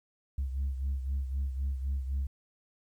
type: beating tone pair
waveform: sine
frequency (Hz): 67.2 / 71.1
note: C2 / C#2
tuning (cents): +47 / +45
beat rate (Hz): 3.9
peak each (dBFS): -29 / -36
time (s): 0.38-2.27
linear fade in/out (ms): 5
effects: tanh soft clip ceiling -26 dBFS + 11-bit